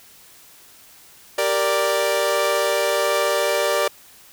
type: chord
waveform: sawtooth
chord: G minor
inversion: none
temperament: equal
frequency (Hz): 392 / 466.2 / 587.3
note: G4 / Bb4 / D5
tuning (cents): 0 / 0 / 0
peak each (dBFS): -22 / -20 / -16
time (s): 1.38-3.88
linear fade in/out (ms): 5
effects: white hiss -48 dBFS RMS until 4.32 s